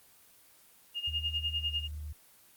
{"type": "tone with tremolo", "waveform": "sine", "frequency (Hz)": 2837, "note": "F7", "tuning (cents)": 27, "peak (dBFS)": -28, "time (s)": [0.94, 1.88], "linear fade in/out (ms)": 50, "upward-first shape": "sine", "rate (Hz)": 10, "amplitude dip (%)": 85}
{"type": "tone with pitch glide", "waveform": "sine", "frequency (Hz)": [77.78, 75.48], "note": ["D#2", "D2"], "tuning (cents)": [0, 48], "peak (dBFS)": -37, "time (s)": [1.07, 2.13], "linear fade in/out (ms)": 10, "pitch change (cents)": -52, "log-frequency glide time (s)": [1.58, 1.71]}
{"effects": ["white hiss -60 dBFS RMS until 2.56 s", "Opus 24 kbps"]}